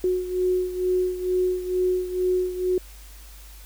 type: beating tone pair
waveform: sine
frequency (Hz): 365.3 / 367.5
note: F#4 / F#4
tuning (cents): -22 / -12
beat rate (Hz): 2.2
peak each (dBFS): -22 / -27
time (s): 0.04-2.78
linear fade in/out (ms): 2
effects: added 50 Hz sine -42 dBFS peak until 3.65 s + white hiss -49 dBFS RMS until 3.65 s